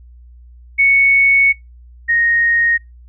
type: tone pair in turn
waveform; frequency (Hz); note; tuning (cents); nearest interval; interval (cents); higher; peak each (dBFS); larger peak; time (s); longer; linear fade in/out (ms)
sine; 2217 / 1864.3; C#7 / A#6; 0 / 0; minor third; 300; first; -8 / -11; first; 0.78-1.53 / 2.08-2.78; first; 20
effects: noise-tail reverb RT60 0.2 s tail -25 dB re dry + added 60 Hz sine -38 dBFS peak until 3.08 s